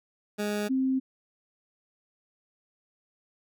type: tone pair in turn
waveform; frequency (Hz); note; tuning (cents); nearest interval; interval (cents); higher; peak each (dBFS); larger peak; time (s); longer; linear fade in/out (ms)
20% pulse / sine; 207.7 / 262.9; G#3 / C4; 0 / +8; major third; 408; second; -23; neither; 0.38-0.69 / 0.69-1; neither; 20
effects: none